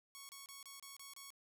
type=tone bursts; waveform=5% pulse; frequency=1108 Hz; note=C#6; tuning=1 cent flat; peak=-39 dBFS; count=7; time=0.15-1.304 s; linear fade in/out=0 ms; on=140 ms; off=29 ms; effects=none